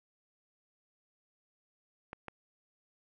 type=clicks; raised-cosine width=0.5 ms; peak=-26 dBFS; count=2; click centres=2.131 / 2.283 s; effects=none